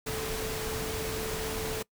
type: tone in noise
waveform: sine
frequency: 440 Hz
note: A4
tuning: in tune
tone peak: -35 dBFS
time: 0.06-1.83 s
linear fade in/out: 10 ms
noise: pink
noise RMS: -35 dBFS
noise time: 0.06-1.83 s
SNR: -3 dB
effects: noise-tail reverb RT60 0.1 s tail -23 dB re dry